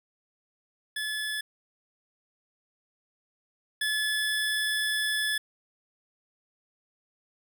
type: tone pair in turn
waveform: 25% pulse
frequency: 1721 / 1721 Hz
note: A6 / A6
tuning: -39 / -39 cents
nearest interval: unison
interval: 0 cents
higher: neither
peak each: -26 / -22 dBFS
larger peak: second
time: 0.96-1.41 / 3.81-5.38 s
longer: second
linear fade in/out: 5 ms
effects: none